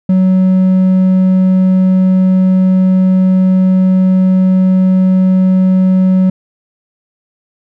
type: tone with hard clipping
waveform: sine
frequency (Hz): 186.6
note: F#3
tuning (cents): +15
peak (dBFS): -7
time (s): 0.09-6.3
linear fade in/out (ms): 5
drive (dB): 3
effects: none